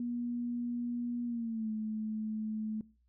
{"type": "tone with pitch glide", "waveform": "sine", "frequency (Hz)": [240.4, 216.7], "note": ["B3", "A3"], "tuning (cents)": [-46, -26], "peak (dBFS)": -33, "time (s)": [0, 2.81], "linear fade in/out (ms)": 2, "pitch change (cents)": -180, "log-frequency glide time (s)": [1.25, 1.7], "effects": ["noise-tail reverb RT60 0.4 s tail -22 dB re dry", "added 60 Hz sine -68 dBFS peak until 3.08 s"]}